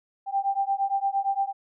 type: beating tone pair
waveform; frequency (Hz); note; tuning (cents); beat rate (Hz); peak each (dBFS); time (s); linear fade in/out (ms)
sine; 784 / 792.7; G5 / G5; 0 / +19; 8.7; -26; 0.26-1.53; 50
effects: none